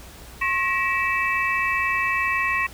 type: tone cluster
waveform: sine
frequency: 1082 / 1904 / 2308 / 2630 Hz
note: C#6 / A#6 / D7 / E7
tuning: -42 / +36 / -31 / -5 cents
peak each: -25 / -24 / -29 / -26 dBFS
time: 0.41-2.67 s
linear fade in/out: 10 ms
effects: added 60 Hz sine -44 dBFS peak until 2.73 s + pink hiss -44 dBFS RMS until 2.73 s